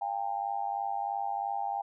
sine tone with amplitude modulation, 799 Hz, G5, 33 cents sharp, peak -26 dBFS, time 0.01-1.82 s, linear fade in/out 10 ms, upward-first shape sine, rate 103 Hz, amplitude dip 90%, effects none

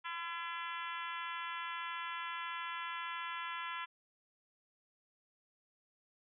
harmonic tone, 338.4 Hz, E4, 45 cents sharp, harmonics 3 / 4 / 5 / 6 / 7 / 8 / 9 / 10, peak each -43 / -45 / -47 / -49 / -50 / -51 / -52 / -53 dBFS, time 0.04-3.86 s, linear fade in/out 20 ms, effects none

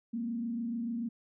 sine tone with frequency modulation, 233.1 Hz, A#3, in tune, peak -32 dBFS, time 0.13-1.09 s, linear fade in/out 10 ms, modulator 26.9 Hz, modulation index 0.55, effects none

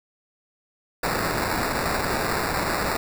blue noise with sample-and-hold, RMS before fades -25 dBFS, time 1.03-2.97 s, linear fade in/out 5 ms, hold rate 3150 Hz, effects none

